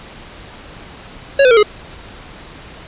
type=tone with pitch steps; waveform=square; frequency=554 / 505.1 / 460.5 / 419.9 Hz; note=C#5 / B4 / A#4 / G#4; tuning=-1 / +39 / -21 / +19 cents; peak=-7 dBFS; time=1.39-1.63 s; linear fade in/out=5 ms; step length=60 ms; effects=pink hiss -36 dBFS RMS until 2.87 s + resampled to 8000 Hz